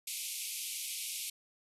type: band-pass noise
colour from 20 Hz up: white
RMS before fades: -40 dBFS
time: 0.07-1.3 s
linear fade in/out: 5 ms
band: 2200 to 13000 Hz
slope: 96 dB/octave
effects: none